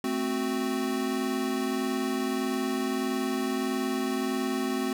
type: chord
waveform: square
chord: F# diminished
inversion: first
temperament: equal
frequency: 220 / 261.6 / 370 Hz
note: A3 / C4 / F#4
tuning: 0 / 0 / 0 cents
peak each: -34 / -30 / -33 dBFS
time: 0.04-4.93 s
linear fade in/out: 2 ms
effects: none